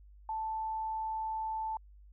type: tone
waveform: sine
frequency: 880 Hz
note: A5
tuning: in tune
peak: -33 dBFS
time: 0.29-1.77 s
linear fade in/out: 2 ms
effects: added 50 Hz sine -53 dBFS peak until 2.12 s